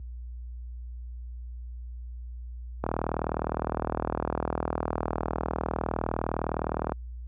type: click train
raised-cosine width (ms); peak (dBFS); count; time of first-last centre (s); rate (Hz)
1; -13; 163; 2.84-6.921; 39.7
effects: added 60 Hz sine -30 dBFS peak until 7.27 s + high-pass 80 Hz 12 dB/octave